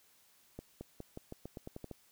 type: accelerating click train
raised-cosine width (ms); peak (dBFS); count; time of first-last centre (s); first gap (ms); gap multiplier
2; -30; 11; 0.59-1.913; 220; 0.88
effects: white hiss -67 dBFS RMS until 2.11 s